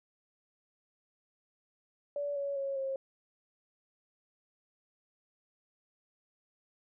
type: tone with pitch steps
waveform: sine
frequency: 575 / 562.2 / 549.7 / 537.4 Hz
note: D5 / C#5 / C#5 / C5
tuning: -37 / +24 / -15 / +46 cents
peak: -32 dBFS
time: 2.16-2.96 s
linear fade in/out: 2 ms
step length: 200 ms
effects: none